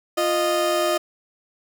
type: tone pair together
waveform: 30% pulse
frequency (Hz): 349.2 / 618.4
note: F4 / D#5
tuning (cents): 0 / -11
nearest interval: minor seventh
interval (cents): 989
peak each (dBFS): -21 / -18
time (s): 0.17-0.98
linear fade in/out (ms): 10
effects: none